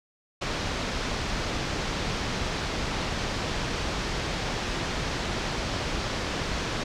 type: low-pass noise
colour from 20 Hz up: pink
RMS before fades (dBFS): -30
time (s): 0.41-6.84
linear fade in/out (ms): 10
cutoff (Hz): 5900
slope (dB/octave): 24
effects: none